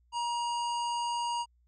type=harmonic tone; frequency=949 Hz; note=A#5; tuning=31 cents sharp; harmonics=1 / 3 / 5 / 7 / 9; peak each=-30 / -40 / -44 / -47 / -49 dBFS; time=0.12-1.46 s; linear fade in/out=50 ms; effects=added 60 Hz sine -64 dBFS peak until 1.67 s